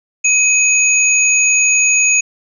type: tone pair together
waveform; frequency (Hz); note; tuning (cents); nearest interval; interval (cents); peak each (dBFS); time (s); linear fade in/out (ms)
sine; 2528 / 6714; D#7 / G#8; +27 / +18; octave + perfect fourth; 1691; -12; 0.24-2.21; 10
effects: none